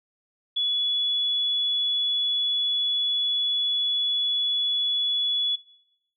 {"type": "tone", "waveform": "sine", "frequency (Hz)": 3407, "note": "G#7", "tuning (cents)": 44, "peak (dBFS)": -22, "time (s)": [0.56, 5.56], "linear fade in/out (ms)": 10, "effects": ["noise-tail reverb RT60 1.0 s tail -23 dB re dry"]}